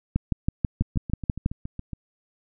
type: two click trains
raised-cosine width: 5 ms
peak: -20 / -9 dBFS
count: 9 / 9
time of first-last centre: 0.82-1.933 / 0.16-1.461 s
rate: 7.19 / 6.15 Hz
effects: none